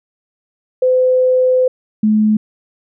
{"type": "tone pair in turn", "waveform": "sine", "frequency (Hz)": [510, 214.4], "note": ["C5", "A3"], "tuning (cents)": [-44, -45], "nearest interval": "octave + minor third", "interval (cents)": 1501, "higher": "first", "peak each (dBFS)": -9, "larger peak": "neither", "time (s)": [[0.82, 1.68], [2.03, 2.37]], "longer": "first", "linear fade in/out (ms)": 5, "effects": []}